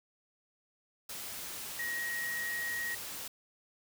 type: tone in noise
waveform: sine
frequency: 1891 Hz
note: A#6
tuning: 24 cents sharp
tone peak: -34 dBFS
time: 1.79-2.95 s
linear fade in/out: 5 ms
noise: white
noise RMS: -42 dBFS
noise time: 1.09-3.28 s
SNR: +5 dB
effects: none